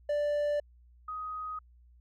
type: tone pair in turn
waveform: triangle / sine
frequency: 587.3 / 1253.8 Hz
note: D5 / D#6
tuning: 0 / +13 cents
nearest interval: octave + minor second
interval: 1313 cents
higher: second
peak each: -25 / -35 dBFS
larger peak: first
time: 0.09-0.6 / 1.08-1.59 s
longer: neither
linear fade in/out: 5 ms
effects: added 60 Hz sine -56 dBFS peak until 2 s